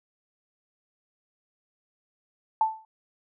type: tone with exponential decay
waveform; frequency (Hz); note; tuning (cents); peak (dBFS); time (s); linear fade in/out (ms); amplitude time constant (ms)
sine; 880; A5; 0; -16; 2.61-2.85; 2; 52
effects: none